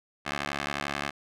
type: tone with band-pass filter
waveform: 15% pulse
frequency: 71.3 Hz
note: C#2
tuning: 49 cents sharp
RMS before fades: -33 dBFS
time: 0.25-1.11 s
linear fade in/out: 20 ms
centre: 2000 Hz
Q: 0.82
effects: none